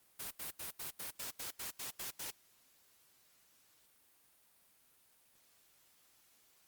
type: noise bursts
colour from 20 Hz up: white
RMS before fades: -43 dBFS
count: 11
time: 0.19-2.31 s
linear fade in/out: 10 ms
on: 120 ms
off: 80 ms
effects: white hiss -69 dBFS RMS until 6.67 s + Opus 32 kbps